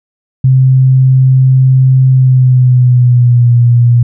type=tone with pitch glide; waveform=sine; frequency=130.81 to 119.95 Hz; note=C3 to A#2; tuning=0 to +50 cents; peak=-3 dBFS; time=0.44-4.03 s; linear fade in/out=5 ms; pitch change=-150 cents; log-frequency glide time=2.09-3.52 s; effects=none